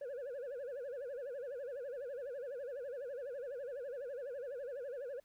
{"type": "tone with vibrato", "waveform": "sine", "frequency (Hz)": 523.3, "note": "C5", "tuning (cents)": 0, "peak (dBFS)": -38, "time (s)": [0.01, 5.2], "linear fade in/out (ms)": 5, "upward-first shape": "sine", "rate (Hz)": 12, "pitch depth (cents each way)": 180, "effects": ["tanh soft clip ceiling -40 dBFS", "pink hiss -75 dBFS RMS until 5.24 s"]}